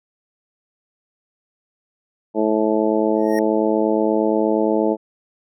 harmonic tone, 108.5 Hz, A2, 24 cents flat, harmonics 2 / 3 / 4 / 5 / 6 / 7 / 8, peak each -23 / -20 / -21 / -23 / -24 / -37 / -27 dBFS, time 2.34-4.97 s, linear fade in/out 50 ms
square tone with exponential growth, 1864.7 Hz, A#6, in tune, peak -26 dBFS, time 3.15-3.39 s, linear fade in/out 1 ms, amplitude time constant 52 ms
effects none

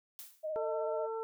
blue noise with exponential decay, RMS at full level -44 dBFS, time 0.19-0.51 s, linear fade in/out 0 ms, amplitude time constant 69 ms
sine tone with vibrato, 622.3 Hz, D#5, in tune, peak -34 dBFS, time 0.43-1.07 s, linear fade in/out 20 ms, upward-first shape sine, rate 16 Hz, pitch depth 35 cents each way
harmonic tone, 448 Hz, A4, 31 cents sharp, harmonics 1 / 2 / 3, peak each -36 / -42 / -46 dBFS, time 0.56-1.23 s, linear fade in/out 0 ms
effects none

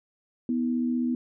sine tone pair together, 245.7 / 321.2 Hz, B3 / E4, -9 / -45 cents, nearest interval perfect fourth, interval 464 cents, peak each -24 / -32 dBFS, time 0.49-1.15 s, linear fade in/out 2 ms, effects none

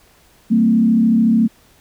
sine tone with frequency modulation, 225.3 Hz, A3, 41 cents sharp, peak -10 dBFS, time 0.5-1.48 s, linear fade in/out 20 ms, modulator 33.8 Hz, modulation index 0.74, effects pink hiss -52 dBFS RMS until 1.8 s

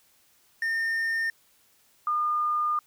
triangle / sine tone pair in turn, 1818 / 1213.4 Hz, A#6 / D#6, -44 / -44 cents, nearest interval perfect fifth, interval 700 cents, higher first, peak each -23 dBFS, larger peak neither, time 0.62-1.3 / 2.07-2.79 s, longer second, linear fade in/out 2 ms, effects white hiss -63 dBFS RMS until 2.86 s

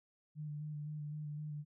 sine tone with vibrato, 150 Hz, D3, 37 cents sharp, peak -40 dBFS, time 0.35-1.65 s, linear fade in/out 50 ms, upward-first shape square, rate 3.9 Hz, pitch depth 20 cents each way, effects none

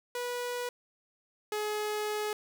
sawtooth tone pair in turn, 488.7 / 422.6 Hz, B4 / G#4, -18 / +30 cents, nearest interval minor third, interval 252 cents, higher first, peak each -29 / -27 dBFS, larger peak second, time 0.15-0.69 / 1.52-2.33 s, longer second, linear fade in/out 2 ms, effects none

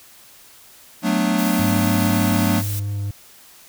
square chord, B minor seventh, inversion second, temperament equal, 185 / 220 / 246.9 / 293.7 Hz, F#3 / A3 / B3 / D4, 0 / 0 / 0 / 0 cents, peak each -23 / -22 / -25 / -24 dBFS, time 1.02-2.63 s, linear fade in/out 50 ms
blue noise, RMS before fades -30 dBFS, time 1.38-2.8 s, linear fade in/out 10 ms
triangle tone with vibrato, 101.4 Hz, G#2, 41 cents flat, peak -20 dBFS, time 1.59-3.11 s, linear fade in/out 5 ms, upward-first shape sine, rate 4 Hz, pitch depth 11 cents each way
effects white hiss -47 dBFS RMS until 3.68 s

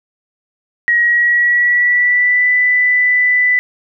sine tone with pitch glide, 1898 to 1988.9 Hz, A#6 to B6, +31 to +12 cents, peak -9 dBFS, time 0.88-3.59 s, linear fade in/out 0 ms, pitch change +81 cents, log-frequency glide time 1-2.5 s, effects none

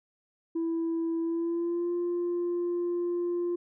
sine tone with pitch glide, 330.6 to 349 Hz, E4 to F4, +5 to -1 cents, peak -25 dBFS, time 0.55-3.56 s, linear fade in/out 10 ms, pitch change +94 cents, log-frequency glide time 1.21-1.93 s, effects tanh soft clip ceiling -25 dBFS

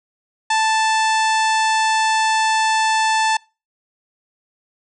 harmonic tone, 880 Hz, A5, in tune, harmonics 1 / 2 / 3 / 4 / 5 / 6 / 7 / 8 / 9 / 10, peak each -16 / -22 / -26 / -28 / -30 / -32 / -33 / -34 / -35 / -36 dBFS, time 0.5-3.37 s, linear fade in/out 5 ms, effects noise-tail reverb RT60 0.3 s tail -25 dB re dry

